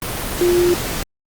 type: tone in noise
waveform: sine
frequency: 352.3 Hz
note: F4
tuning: 15 cents sharp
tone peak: -12 dBFS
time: 0.41-0.74 s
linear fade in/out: 2 ms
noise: pink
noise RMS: -24 dBFS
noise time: 0.02-1.03 s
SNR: +9 dB
effects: Opus 32 kbps